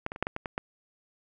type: clicks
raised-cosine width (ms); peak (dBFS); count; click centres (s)
0.5; -15 / -21 / -25 / -11 / -15 / -18 / -18 / -15; 8; 0.064 / 0.119 / 0.161 / 0.226 / 0.269 / 0.364 / 0.458 / 0.579
effects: none